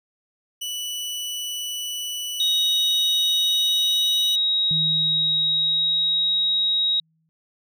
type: tone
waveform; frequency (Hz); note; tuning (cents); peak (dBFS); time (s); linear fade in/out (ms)
sawtooth; 2963; F#7; +2; -24; 0.61-4.36; 10
type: tone with pitch glide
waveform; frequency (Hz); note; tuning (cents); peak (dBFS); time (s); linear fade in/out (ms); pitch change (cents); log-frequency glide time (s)
sine; 3773 to 3801; A#7 to A#7; +20 to +33; -18; 2.4-7; 2; +13; 3.38-4.35
type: tone with exponential decay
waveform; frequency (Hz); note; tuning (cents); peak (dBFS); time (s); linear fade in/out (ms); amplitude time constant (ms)
sine; 160.5; E3; -46; -26; 4.71-7.29; 0; 560
effects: none